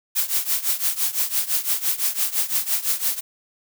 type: noise with tremolo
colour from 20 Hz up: blue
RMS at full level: -19 dBFS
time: 0.15-3.21 s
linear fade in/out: 20 ms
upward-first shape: triangle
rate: 5.9 Hz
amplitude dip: 90%
effects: none